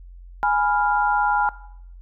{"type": "chord", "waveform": "sine", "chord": "F diminished", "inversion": "first", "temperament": "equal", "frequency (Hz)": [830.6, 987.8, 1396.9], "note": ["Ab5", "Cb6", "F6"], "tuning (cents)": [0, 0, 0], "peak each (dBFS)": [-19, -24, -23], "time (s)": [0.43, 1.49], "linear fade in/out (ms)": 0, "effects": ["noise-tail reverb RT60 0.7 s tail -18 dB re dry", "added 44 Hz sine -39 dBFS peak until 2.01 s"]}